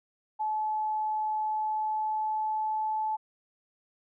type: tone with pitch glide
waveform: sine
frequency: 861 to 867 Hz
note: A5 to A5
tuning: -38 to -26 cents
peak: -27 dBFS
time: 0.39-3.17 s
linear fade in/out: 20 ms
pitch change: +12 cents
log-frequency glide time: 1.35-3.05 s
effects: none